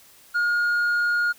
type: tone with tanh clipping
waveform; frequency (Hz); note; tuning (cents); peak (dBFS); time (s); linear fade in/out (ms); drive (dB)
sine; 1428; F6; +38; -20; 0.34-1.33; 20; 3
effects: white hiss -52 dBFS RMS until 1.38 s